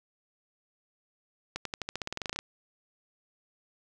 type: accelerating click train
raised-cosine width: 0.2 ms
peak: -16 dBFS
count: 16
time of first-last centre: 1.56-2.39 s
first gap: 93 ms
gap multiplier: 0.92
effects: none